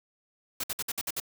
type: noise bursts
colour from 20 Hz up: white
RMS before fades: -32 dBFS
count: 7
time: 0.6-1.201 s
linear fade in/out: 5 ms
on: 37 ms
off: 57 ms
effects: none